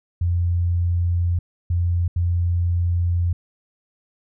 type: tone bursts at uneven times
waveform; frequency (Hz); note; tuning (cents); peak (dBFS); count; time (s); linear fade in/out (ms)
sine; 87; F2; -6; -17; 3; 0.21-1.39 / 1.7-2.08 / 2.16-3.33; 5
effects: none